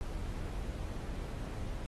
brown noise, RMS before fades -39 dBFS, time 0.01-1.86 s, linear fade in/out 0 ms, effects AAC 32 kbps

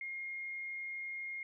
sine tone, 2136 Hz, C7, 35 cents sharp, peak -39 dBFS, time 0.01-1.43 s, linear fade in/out 2 ms, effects none

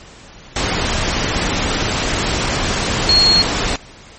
sine tone in noise, 4300 Hz, C8, 47 cents sharp, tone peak -9 dBFS, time 3.09-3.42 s, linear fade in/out 2 ms, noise pink, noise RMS -18 dBFS, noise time 0.56-3.76 s, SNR +6 dB, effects pink hiss -40 dBFS RMS until 4.18 s + MP3 32 kbps

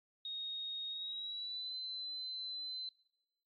sine tone with pitch glide, 3734 to 4049 Hz, A#7 to B7, +2 to +42 cents, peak -40 dBFS, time 0.25-2.89 s, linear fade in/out 2 ms, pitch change +140 cents, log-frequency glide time 0.89-1.74 s, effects noise-tail reverb RT60 0.9 s tail -21 dB re dry + AAC 32 kbps

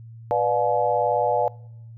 sine chord, B diminished seventh, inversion none, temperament just, 493.9 / 592.7 / 711.2 / 853.4 Hz, B4 / D5 / F5 / Ab5, 0 / +16 / +31 / +47 cents, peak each -24 dBFS, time 0.31-1.48 s, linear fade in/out 0 ms, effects noise-tail reverb RT60 0.8 s tail -24 dB re dry + added 114 Hz sine -39 dBFS peak until 1.97 s

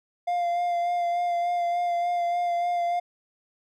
triangle tone with vibrato, 698.5 Hz, F5, in tune, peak -21 dBFS, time 0.27-3 s, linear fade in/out 10 ms, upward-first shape sine, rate 3.4 Hz, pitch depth 19 cents each way, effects none

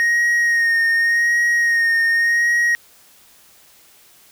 triangle tone with vibrato, 1864.7 Hz, A#6, in tune, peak -12 dBFS, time 0-2.75 s, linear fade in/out 0 ms, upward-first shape sine, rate 0.87 Hz, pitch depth 26 cents each way, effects white hiss -50 dBFS RMS until 4.31 s

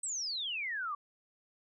sine exponential sweep, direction down, 8310 to 1127 Hz, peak -34 dBFS, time 0.03-0.95 s, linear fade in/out 5 ms, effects none

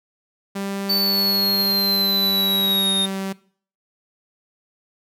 sawtooth tone with pitch glide, 197.3 to 193.24 Hz, G3 to G3, +11 to -25 cents, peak -21 dBFS, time 0.55-3.33 s, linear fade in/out 10 ms, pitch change -36 cents, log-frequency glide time 1.97-3.13 s
square exponential sweep, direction down, 4545 to 3673 Hz, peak -18 dBFS, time 0.89-3.06 s, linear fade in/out 10 ms
effects noise-tail reverb RT60 0.5 s tail -20 dB re dry

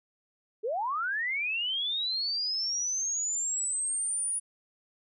sine linear sweep, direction up, 397.9 to 9760 Hz, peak -28 dBFS, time 0.63-4.4 s, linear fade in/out 20 ms, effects none

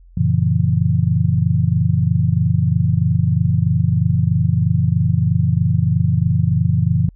sine chord, F# dominant seventh, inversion none, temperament just, 92.5 / 115.62 / 138.75 / 166.5 Hz, F#2 / A#2 / C#3 / E3, 0 / -14 / +2 / +18 cents, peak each -19 / -18 / -19 / -18 dBFS, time 0.17-7.09 s, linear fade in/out 5 ms, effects added 43 Hz sine -42 dBFS peak until 7.15 s

